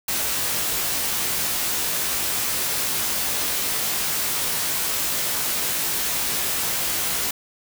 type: noise with comb filter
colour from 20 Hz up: white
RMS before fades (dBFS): -24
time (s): 0.08-7.31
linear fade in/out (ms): 5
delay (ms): 18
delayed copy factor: +0.65
effects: none

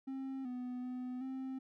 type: tone with pitch steps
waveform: triangle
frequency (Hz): 266.9 / 249 / 251.4 / 263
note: C4 / B3 / B3 / C4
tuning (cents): +35 / +14 / +31 / +9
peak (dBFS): -37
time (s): 0.07-1.59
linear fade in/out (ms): 10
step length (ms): 380
effects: none

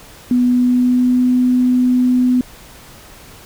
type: tone with pitch glide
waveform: sine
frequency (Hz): 246.9 to 250.6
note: B3 to B3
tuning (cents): 0 to +25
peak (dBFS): -10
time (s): 0.31-2.41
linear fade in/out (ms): 2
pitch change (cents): +25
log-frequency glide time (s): 0.46-1.23
effects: pink hiss -40 dBFS RMS until 3.45 s

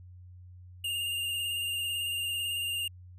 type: tone with vibrato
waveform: square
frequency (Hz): 2815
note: F7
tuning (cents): +13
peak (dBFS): -31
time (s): 0.84-2.88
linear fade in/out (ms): 5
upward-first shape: sine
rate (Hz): 18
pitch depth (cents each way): 28
effects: added 90 Hz sine -47 dBFS peak until 3.18 s

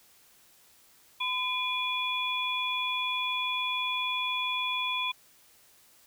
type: tone cluster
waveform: sine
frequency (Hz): 1011 / 2421 / 3407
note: B5 / D#7 / G#7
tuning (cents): +40 / -48 / +44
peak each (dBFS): -33 / -32 / -32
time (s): 1.2-5.12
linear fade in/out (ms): 10
effects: white hiss -60 dBFS RMS until 6.06 s

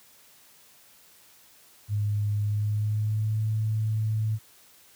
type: tone with pitch glide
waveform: sine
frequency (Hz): 103.83 to 108.99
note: G#2 to A2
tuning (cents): 0 to -16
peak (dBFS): -23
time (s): 1.88-4.39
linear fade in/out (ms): 50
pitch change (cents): +84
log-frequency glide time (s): 2.42-3.45
effects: white hiss -56 dBFS RMS until 4.95 s + high-pass 60 Hz 12 dB/octave

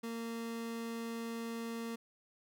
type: tone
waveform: 30% pulse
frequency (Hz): 230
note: A#3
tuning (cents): -23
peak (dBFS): -36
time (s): 0.03-1.96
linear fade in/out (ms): 10
effects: none

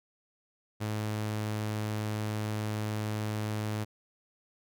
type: tone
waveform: sawtooth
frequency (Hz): 106.9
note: A2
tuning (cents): -49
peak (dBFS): -27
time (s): 0.8-3.85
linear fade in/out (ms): 20
effects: none

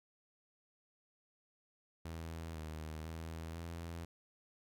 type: tone with pitch steps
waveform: sawtooth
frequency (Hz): 81.9 / 78.4 / 81.4 / 83.9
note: E2 / D#2 / E2 / E2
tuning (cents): -11 / +14 / -21 / +31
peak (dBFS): -39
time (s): 2.05-4.05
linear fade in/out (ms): 5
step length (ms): 500
effects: none

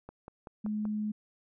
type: click train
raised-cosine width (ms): 1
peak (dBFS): -30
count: 5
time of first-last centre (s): 0.09-0.853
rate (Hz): 5.24
type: tone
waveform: sine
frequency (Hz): 212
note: G#3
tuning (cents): +36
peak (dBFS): -30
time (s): 0.64-1.12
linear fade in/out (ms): 10
effects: none

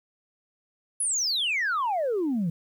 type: exponential sweep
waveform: sine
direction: down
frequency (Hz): 10710 to 157.7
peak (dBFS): -22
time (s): 1-2.5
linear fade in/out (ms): 5
effects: tanh soft clip ceiling -21 dBFS + 10-bit

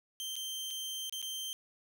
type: tone with dropouts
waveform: sawtooth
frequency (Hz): 3136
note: G7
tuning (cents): 0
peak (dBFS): -34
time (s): 0.2-1.53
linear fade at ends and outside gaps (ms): 0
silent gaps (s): 0.356-0.364 / 0.705-0.709 / 1.096-1.125 / 1.217-1.226
effects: none

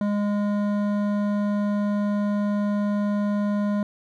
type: tone with hard clipping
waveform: triangle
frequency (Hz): 205.5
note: G#3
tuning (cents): -18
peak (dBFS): -23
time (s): 0.01-3.83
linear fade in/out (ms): 2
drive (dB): 16
effects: none

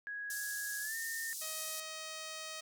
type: tone with pitch glide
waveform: sine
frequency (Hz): 1661.2 to 1822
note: G#6 to A#6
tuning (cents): 0 to -40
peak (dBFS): -39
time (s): 0.07-1.33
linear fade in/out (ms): 0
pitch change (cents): +160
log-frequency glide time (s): 0.81-0.96
type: band-pass noise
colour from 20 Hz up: pink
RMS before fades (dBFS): -43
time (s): 0.3-1.8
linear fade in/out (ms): 2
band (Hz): 5600 to 15000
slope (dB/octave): 24
type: tone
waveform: 5% pulse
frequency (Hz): 630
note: D#5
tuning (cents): +21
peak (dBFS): -31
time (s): 1.41-2.61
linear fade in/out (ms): 10
effects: none

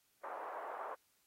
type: band-pass noise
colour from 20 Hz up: white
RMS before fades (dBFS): -45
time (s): 0.23-0.95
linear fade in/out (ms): 10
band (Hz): 530 to 1100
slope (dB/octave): 24
effects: white hiss -75 dBFS RMS until 1.26 s + AAC 48 kbps

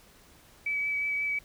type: tone with vibrato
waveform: sine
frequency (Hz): 2289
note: D7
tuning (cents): -45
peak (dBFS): -27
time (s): 0.66-1.39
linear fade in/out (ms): 5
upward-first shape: triangle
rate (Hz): 5.6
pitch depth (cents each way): 15
effects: pink hiss -57 dBFS RMS until 1.44 s

